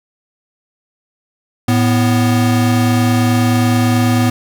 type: tone pair together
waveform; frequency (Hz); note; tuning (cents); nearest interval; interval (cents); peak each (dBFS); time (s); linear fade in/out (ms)
square; 110 / 246.9; A2 / B3; 0 / 0; octave + major second; 1400; -14; 1.68-4.3; 5
effects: none